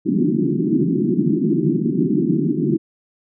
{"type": "band-pass noise", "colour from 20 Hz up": "white", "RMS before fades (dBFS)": -18, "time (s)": [0.05, 2.78], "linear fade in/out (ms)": 20, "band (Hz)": [140, 370], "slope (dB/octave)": 96, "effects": []}